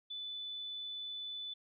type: tone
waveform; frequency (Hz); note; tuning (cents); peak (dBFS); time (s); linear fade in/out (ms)
sine; 3492; A7; -14; -40; 0.1-1.54; 10
effects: none